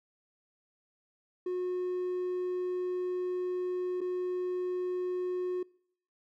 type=tone with dropouts; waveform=triangle; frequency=362.8 Hz; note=F#4; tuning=34 cents flat; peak=-28 dBFS; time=1.46-5.63 s; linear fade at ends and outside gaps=5 ms; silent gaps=4.007-4.013 s; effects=noise-tail reverb RT60 0.6 s tail -25 dB re dry + tanh soft clip ceiling -24 dBFS